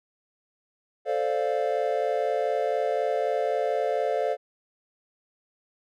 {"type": "chord", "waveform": "triangle", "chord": "D minor seventh", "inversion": "second", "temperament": "equal", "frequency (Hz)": [440, 523.3, 587.3, 698.5], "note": ["A4", "C5", "D5", "F5"], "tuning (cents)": [0, 0, 0, 0], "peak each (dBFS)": -27, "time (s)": [1.05, 4.37], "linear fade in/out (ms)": 50, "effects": []}